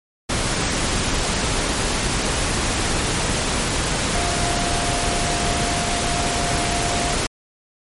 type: tone in noise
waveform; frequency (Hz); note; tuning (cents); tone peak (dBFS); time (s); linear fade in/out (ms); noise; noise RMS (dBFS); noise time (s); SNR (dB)
sine; 698.5; F5; 0; -26; 4.14-7.15; 10; pink; -21; 0.29-7.27; -8
effects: MP3 48 kbps